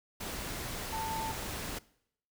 sine tone in noise, 889 Hz, A5, 18 cents sharp, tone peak -35 dBFS, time 0.92-1.32 s, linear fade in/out 10 ms, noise pink, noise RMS -39 dBFS, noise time 0.2-1.79 s, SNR +1 dB, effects noise-tail reverb RT60 0.7 s tail -21 dB re dry

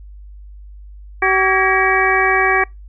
harmonic tone with a mistuned harmonic, 380.9 Hz, G4, 50 cents flat, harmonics 1 / 2 / 3 / 4 / 5 / 6, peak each -19 / -19 / -19 / -19 / -19 / -19 dBFS, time 1.22-2.64 s, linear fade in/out 5 ms, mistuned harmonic 4, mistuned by +130 cents, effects noise-tail reverb RT60 0.2 s tail -26 dB re dry + added 50 Hz sine -34 dBFS peak until 2.88 s

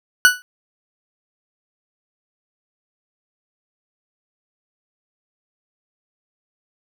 40% pulse tone with exponential decay, 1480 Hz, F#6, in tune, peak -4 dBFS, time 0.25-0.42 s, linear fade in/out 0 ms, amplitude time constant 36 ms, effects none

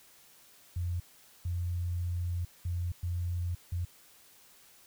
sine tone bursts at uneven times, 87.6 Hz, F2, 6 cents sharp, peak -30 dBFS, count 5, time 0.76-1 / 1.45-2.45 / 2.65-2.92 / 3.03-3.55 / 3.72-3.85 s, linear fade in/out 5 ms, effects white hiss -59 dBFS RMS until 4.86 s

